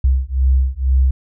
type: beating tone pair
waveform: sine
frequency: 64.5 / 66.6 Hz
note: C2 / C2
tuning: -24 / +31 cents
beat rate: 2.1 Hz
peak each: -15 dBFS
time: 0.04-1.11 s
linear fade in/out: 5 ms
effects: none